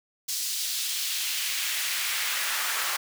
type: noise with high-pass filter sweep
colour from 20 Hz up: pink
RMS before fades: -29 dBFS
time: 0.28-2.97 s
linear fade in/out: 10 ms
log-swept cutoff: 5000 to 1200 Hz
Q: 1.2
effects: none